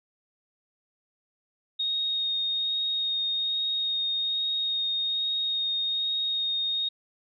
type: tone with vibrato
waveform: sine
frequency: 3720 Hz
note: A#7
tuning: 4 cents flat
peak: -25 dBFS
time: 1.79-6.89 s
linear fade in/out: 10 ms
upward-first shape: sine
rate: 1.2 Hz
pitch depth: 9 cents each way
effects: none

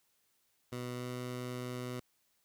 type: tone with pitch glide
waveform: 15% pulse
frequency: 123.47 to 124.47 Hz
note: B2 to B2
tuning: 0 to +14 cents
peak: -32 dBFS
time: 0.72-2 s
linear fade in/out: 5 ms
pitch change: +14 cents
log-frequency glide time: 0.97-1.06 s
effects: white hiss -75 dBFS RMS until 2.44 s

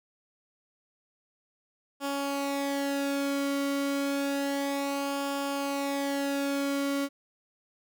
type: tone with flanger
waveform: sawtooth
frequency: 279.5 Hz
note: C#4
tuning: 14 cents sharp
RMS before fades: -30 dBFS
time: 2-7.09 s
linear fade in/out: 50 ms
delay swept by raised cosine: 0.49 to 1.16 ms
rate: 0.3 Hz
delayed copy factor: -0.6
effects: none

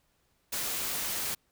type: noise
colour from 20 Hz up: white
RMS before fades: -33 dBFS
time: 0.52-1.35 s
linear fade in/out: 10 ms
effects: pink hiss -72 dBFS RMS until 1.51 s

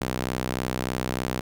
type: tone with high-pass filter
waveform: sawtooth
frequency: 63.3 Hz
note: B1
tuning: 43 cents sharp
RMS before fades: -29 dBFS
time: 0.01-1.41 s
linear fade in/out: 5 ms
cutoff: 140 Hz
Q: 0.58
effects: none

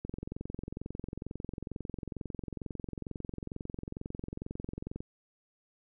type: click train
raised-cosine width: 3 ms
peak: -25 dBFS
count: 111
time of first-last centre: 0.05-5.005 s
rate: 22.2 Hz
effects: none

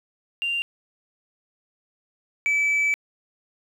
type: tone pair in turn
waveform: sine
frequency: 2783 / 2304 Hz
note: F7 / D7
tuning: -7 / -34 cents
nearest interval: minor third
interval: 327 cents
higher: first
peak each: -22 / -16 dBFS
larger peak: second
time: 0.42-0.62 / 2.46-2.94 s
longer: second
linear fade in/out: 0 ms
effects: tanh soft clip ceiling -18 dBFS + 9-bit

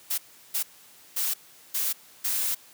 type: noise bursts at uneven times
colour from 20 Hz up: blue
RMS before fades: -27 dBFS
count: 5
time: 0.1-0.18 / 0.54-0.63 / 1.16-1.34 / 1.74-1.93 / 2.24-2.55 s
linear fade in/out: 10 ms
effects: white hiss -53 dBFS RMS until 2.73 s + high-pass 100 Hz 12 dB/octave

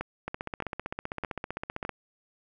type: two click trains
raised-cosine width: 0.5 ms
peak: -17 / -18 dBFS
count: 4 / 26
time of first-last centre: 0.01-1.85 / 0.28-1.893 s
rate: 1.63 / 15.5 Hz
effects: none

